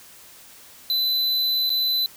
square tone with dropouts, 4012 Hz, B7, 26 cents sharp, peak -20 dBFS, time 0.9-2.06 s, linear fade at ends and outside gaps 1 ms, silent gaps 1.694-1.702 s, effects white hiss -47 dBFS RMS until 2.16 s

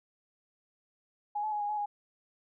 sine tone with pitch steps, 830 / 859 / 836 / 823 / 844 / 824 Hz, G#5 / A5 / G#5 / G#5 / G#5 / G#5, -1 / -42 / +11 / -16 / +28 / -14 cents, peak -30 dBFS, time 1.35-1.86 s, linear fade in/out 10 ms, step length 85 ms, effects none

